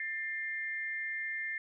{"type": "tone pair together", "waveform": "sine", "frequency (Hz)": [1784.4, 2105], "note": ["A6", "C7"], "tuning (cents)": [24, 10], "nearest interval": "minor third", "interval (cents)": 286, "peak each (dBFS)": [-37, -37], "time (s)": [0, 1.58], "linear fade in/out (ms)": 2, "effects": []}